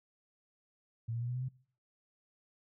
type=tone with pitch steps; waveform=sine; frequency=114.5 / 117.45 / 120.47 / 123.57 / 126.75 / 130.02 Hz; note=A#2 / A#2 / B2 / B2 / B2 / C3; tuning=-31 / +13 / -43 / +1 / +45 / -11 cents; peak=-34 dBFS; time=1.08-1.488 s; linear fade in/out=10 ms; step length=68 ms; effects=noise-tail reverb RT60 0.5 s tail -22 dB re dry